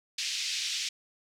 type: band-pass noise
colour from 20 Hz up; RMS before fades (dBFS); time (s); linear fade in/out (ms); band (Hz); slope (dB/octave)
white; -33; 0.18-0.89; 5; 2400 to 5900; 24
effects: none